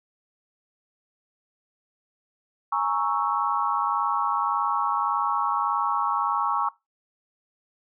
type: chord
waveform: sine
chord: A# half-diminished seventh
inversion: third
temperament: equal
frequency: 830.6 / 932.3 / 1108.7 / 1318.5 Hz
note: G#5 / A#5 / C#6 / E6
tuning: 0 / 0 / 0 / 0 cents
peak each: -29 / -28 / -25 / -29 dBFS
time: 2.72-6.69 s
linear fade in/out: 5 ms
effects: noise-tail reverb RT60 0.2 s tail -20 dB re dry